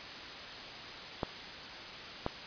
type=clicks; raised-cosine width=1 ms; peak=-17 dBFS; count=2; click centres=1.232 / 2.264 s; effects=white hiss -44 dBFS RMS until 2.46 s + resampled to 11025 Hz